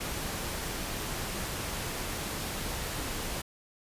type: noise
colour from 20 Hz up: pink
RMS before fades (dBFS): -35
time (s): 0-3.42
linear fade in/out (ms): 10
effects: resampled to 32000 Hz